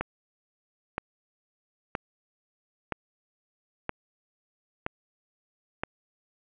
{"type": "click train", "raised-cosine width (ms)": 0.5, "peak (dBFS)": -13, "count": 7, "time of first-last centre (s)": [0.01, 5.835], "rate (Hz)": 1.03, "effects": ["resampled to 8000 Hz", "7-bit"]}